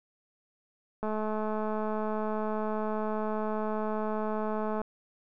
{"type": "click train", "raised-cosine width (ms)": 1, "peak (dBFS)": -20, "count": 815, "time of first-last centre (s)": [1.03, 4.816], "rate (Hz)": 215, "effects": []}